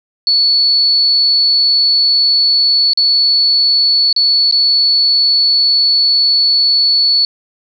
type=tone with dropouts; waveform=sine; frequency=4429 Hz; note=C#8; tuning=2 cents flat; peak=-8 dBFS; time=0.27-7.25 s; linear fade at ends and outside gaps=1 ms; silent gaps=2.934-2.974 / 4.128-4.163 / 4.512-4.524 s; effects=none